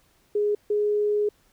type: tone pair in turn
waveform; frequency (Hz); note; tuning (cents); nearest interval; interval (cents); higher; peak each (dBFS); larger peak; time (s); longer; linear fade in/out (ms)
sine; 415.3 / 416.8; G#4 / G#4; 0 / +6; unison; 6; second; -20; neither; 0.35-0.55 / 0.7-1.29; second; 5
effects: pink hiss -63 dBFS RMS until 1.52 s